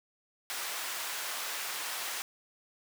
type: high-pass noise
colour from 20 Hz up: pink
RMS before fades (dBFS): -37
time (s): 0.5-2.22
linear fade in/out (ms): 0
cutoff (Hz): 1000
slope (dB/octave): 12
effects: none